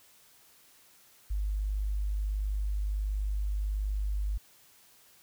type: tone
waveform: sine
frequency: 50.7 Hz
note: G#1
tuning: 41 cents flat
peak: -28 dBFS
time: 1.3-4.38 s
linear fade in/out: 10 ms
effects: white hiss -60 dBFS RMS until 5.22 s

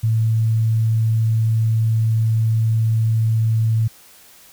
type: tone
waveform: sine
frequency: 111.8 Hz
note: A2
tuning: 28 cents sharp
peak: -14 dBFS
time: 0.03-3.88 s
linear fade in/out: 10 ms
effects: white hiss -47 dBFS RMS until 4.52 s

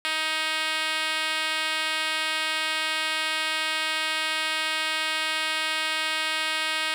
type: tone with band-pass filter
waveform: 5% pulse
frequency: 314.3 Hz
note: D#4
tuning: 18 cents sharp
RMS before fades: -27 dBFS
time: 0.05-6.94 s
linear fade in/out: 0 ms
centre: 3000 Hz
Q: 0.57
effects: none

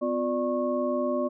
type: tone cluster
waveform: sine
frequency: 252.9 / 353.2 / 590 / 1094 Hz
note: B3 / F4 / D5 / C#6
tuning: +41 / +20 / +8 / -23 cents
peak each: -29 / -32 / -27 / -35 dBFS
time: 0.01-1.29 s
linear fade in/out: 20 ms
effects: none

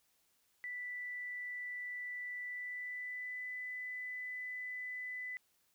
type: tone with pitch glide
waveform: sine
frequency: 1975.5 to 1999.6 Hz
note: B6 to B6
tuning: 0 to +21 cents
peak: -40 dBFS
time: 0.64-5.37 s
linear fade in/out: 0 ms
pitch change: +21 cents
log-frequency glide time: 2.44-3.46 s
effects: white hiss -75 dBFS RMS until 5.74 s

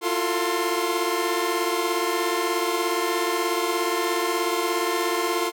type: tone cluster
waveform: sawtooth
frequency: 340.5 / 357.3 / 446.9 / 1054 Hz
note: F4 / F4 / A4 / C6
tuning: -44 / +40 / +27 / +12 cents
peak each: -24 dBFS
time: 0.01-5.52 s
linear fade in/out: 50 ms
effects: none

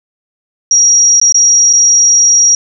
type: tone with dropouts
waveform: sine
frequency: 5690 Hz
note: F8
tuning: 31 cents sharp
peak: -4 dBFS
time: 0.71-2.55 s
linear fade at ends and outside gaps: 2 ms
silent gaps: 1.2-1.214 / 1.324-1.344 / 1.73-1.734 s
effects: none

